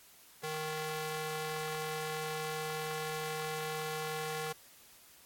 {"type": "tone with high-pass filter", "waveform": "square", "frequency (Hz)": 155.56, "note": "D#3", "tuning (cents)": 0, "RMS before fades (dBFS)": -38, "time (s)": [0.43, 4.53], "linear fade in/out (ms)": 10, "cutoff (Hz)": 410, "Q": 0.72, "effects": ["white hiss -59 dBFS RMS until 5.25 s", "AAC 64 kbps"]}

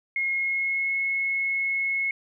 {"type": "tone with pitch glide", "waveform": "sine", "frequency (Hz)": [2155, 2180], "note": ["C#7", "C#7"], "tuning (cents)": [-49, -29], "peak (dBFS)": -23, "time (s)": [0.16, 2.11], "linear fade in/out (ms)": 2, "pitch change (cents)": 20, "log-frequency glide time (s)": [0.3, 0.95], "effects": []}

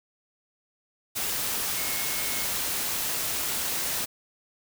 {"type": "tone in noise", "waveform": "sine", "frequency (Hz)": 2175, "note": "C#7", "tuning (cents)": -33, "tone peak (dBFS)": -38, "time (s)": [1.76, 2.46], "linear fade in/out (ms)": 20, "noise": "white", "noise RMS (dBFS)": -29, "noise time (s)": [1.15, 4.06], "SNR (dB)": -12, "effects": []}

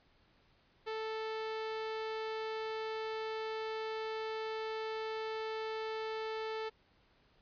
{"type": "tone", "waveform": "sawtooth", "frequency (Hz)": 440, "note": "A4", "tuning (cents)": 0, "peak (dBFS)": -33, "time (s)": [0.86, 6.7], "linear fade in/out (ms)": 20, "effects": ["pink hiss -69 dBFS RMS until 7.41 s", "resampled to 11025 Hz"]}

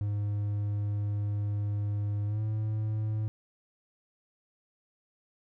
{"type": "tone with pitch glide", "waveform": "triangle", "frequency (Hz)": [103, 108.06], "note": ["G#2", "A2"], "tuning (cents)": [-14, -31], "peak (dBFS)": -26, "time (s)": [0.01, 3.28], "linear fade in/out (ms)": 0, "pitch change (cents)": 83, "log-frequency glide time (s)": [2.26, 2.41], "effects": []}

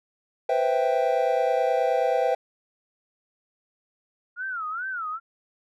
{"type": "chord", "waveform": "triangle", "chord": "C major seventh", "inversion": "third", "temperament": "equal", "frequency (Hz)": [493.9, 523.3, 659.3, 784], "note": ["B4", "C5", "E5", "G5"], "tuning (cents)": [0, 0, 0, 0], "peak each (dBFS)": -24, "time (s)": [0.49, 2.35], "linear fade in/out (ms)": 5}
{"type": "tone with vibrato", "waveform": "sine", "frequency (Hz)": 1389, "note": "F6", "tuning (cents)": -10, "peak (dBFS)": -28, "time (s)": [4.36, 5.2], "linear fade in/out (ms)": 50, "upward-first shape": "sine", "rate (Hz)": 2.4, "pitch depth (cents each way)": 200}
{"effects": []}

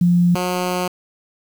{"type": "tone pair in turn", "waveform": ["sine", "10% pulse"], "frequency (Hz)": [175.2, 180.54], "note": ["F3", "F#3"], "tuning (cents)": [6, -42], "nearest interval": "minor second", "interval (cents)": 52, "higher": "second", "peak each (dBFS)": -11, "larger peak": "neither", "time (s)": [[0.01, 0.35], [0.35, 0.88]], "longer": "second", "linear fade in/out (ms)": 5, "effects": ["7-bit"]}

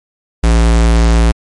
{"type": "tone", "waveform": "square", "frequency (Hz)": 56.9, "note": "A#1", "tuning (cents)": -41, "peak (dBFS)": -7, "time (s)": [0.43, 1.32], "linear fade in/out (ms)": 10, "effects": ["MP3 48 kbps"]}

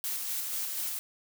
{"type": "noise with tremolo", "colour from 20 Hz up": "blue", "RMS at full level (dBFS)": -33, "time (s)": [0.04, 0.99], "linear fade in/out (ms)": 0, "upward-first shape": "square", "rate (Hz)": 4.1, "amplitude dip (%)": 25, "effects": []}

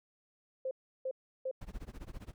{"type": "tone bursts", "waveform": "sine", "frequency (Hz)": 523.3, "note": "C5", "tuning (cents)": 0, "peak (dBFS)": -33, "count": 3, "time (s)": [0.65, 1.513], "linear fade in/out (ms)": 5, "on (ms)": 61, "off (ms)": 340}
{"type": "noise with tremolo", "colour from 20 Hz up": "brown", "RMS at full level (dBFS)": -42, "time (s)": [1.61, 2.34], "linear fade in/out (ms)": 5, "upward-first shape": "sine", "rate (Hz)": 15, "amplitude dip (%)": 95}
{"effects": []}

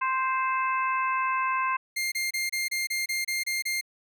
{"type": "harmonic tone", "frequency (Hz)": 523.3, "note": "C5", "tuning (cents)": 0, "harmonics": [2, 3, 4, 5], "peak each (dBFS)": [-25, -33, -35, -34], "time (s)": [0.01, 1.77], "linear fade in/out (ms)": 10}
{"type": "tone bursts", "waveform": "sawtooth", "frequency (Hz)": 2111, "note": "C7", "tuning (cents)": 15, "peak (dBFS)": -23, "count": 10, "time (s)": [1.96, 3.812], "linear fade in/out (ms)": 10, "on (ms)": 160, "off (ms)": 28}
{"effects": []}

